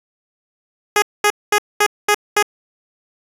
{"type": "tone bursts", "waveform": "10% pulse", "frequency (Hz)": 415.3, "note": "G#4", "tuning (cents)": 0, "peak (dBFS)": -3, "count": 6, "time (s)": [0.96, 2.426], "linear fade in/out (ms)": 2, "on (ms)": 61, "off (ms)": 220, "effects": ["resampled to 32000 Hz"]}